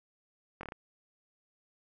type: slowing click train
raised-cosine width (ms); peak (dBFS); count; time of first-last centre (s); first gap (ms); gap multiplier
0.5; -26; 5; 0.61-0.721; 22; 1.16
effects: none